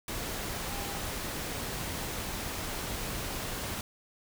sine tone in noise, 805 Hz, G5, 46 cents sharp, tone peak -43 dBFS, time 0.68-0.99 s, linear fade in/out 2 ms, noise pink, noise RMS -36 dBFS, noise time 0.08-3.81 s, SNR -10 dB, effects none

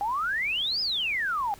sine exponential two-way sweep, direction up then down, 784 to 5160 to 784 Hz, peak -25 dBFS, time 0.01-1.54 s, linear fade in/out 0 ms, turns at 0.81 s, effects added 50 Hz sine -56 dBFS peak until 1.59 s + pink hiss -51 dBFS RMS until 1.59 s

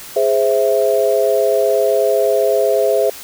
sine chord, Ab augmented, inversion none, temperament equal, 415.3 / 523.3 / 659.3 Hz, Ab4 / C5 / E5, 0 / 0 / 0 cents, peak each -16 dBFS, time 0.16-3.1 s, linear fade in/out 5 ms, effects white hiss -34 dBFS RMS until 3.23 s

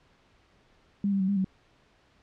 sine tone with pitch steps, 200.7 / 196.3 / 189 / 200.9 / 189.3 Hz, G3 / G3 / F#3 / G3 / F#3, +41 / +3 / +37 / +43 / +40 cents, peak -23 dBFS, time 1.04-1.445 s, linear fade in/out 2 ms, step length 81 ms, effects pink hiss -63 dBFS RMS until 2.22 s + low-pass 4000 Hz 12 dB/octave

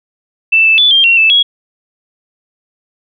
sine tone with pitch steps, 2655 / 2637 / 3470 / 3190 / 2735 / 2635 / 3325 Hz, E7 / E7 / A7 / G7 / F7 / E7 / G#7, +12 / 0 / -25 / +30 / -37 / -1 / +1 cents, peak -5 dBFS, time 0.52-1.43 s, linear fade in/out 10 ms, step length 130 ms, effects none

